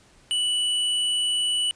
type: tone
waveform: square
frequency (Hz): 2960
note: F#7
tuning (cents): 0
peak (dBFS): -22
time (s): 0.31-1.71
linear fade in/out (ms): 0
effects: pink hiss -56 dBFS RMS until 1.75 s + resampled to 22050 Hz